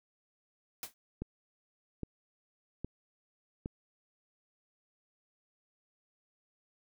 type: noise with exponential decay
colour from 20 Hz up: white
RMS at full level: -36 dBFS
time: 0.83-0.94 s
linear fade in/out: 1 ms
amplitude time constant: 22 ms
type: click train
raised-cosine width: 3 ms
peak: -24 dBFS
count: 4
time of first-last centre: 1.22-3.659 s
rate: 1.23 Hz
effects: none